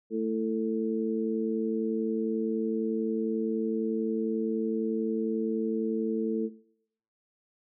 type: harmonic tone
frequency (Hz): 111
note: A2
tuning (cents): +16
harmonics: 2 / 3 / 4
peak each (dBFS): -31 / -32 / -30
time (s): 0.1-6.5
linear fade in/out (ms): 50
effects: noise-tail reverb RT60 0.7 s tail -20 dB re dry